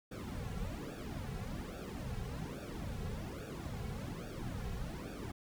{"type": "noise with flanger", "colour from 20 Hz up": "brown", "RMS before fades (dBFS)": -42, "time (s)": [0.11, 5.32], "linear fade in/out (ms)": 10, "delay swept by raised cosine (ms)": [0.97, 3.37], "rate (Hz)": 1.2, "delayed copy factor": -1, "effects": []}